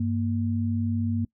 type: tone pair together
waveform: sine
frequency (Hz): 98 / 233.3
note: G2 / A#3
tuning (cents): 0 / +2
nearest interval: octave + minor third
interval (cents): 1502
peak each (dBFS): -26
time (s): 0-1.25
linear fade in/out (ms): 5
effects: noise-tail reverb RT60 0.1 s tail -23 dB re dry